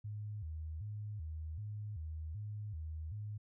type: tone with vibrato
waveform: sine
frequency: 91 Hz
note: F#2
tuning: 28 cents flat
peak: -40 dBFS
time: 0.04-3.38 s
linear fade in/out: 10 ms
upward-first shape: square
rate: 1.3 Hz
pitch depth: 250 cents each way
effects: none